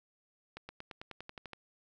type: accelerating click train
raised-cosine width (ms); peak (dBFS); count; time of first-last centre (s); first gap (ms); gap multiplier
0.3; -28; 11; 0.57-1.533; 120; 0.95
effects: none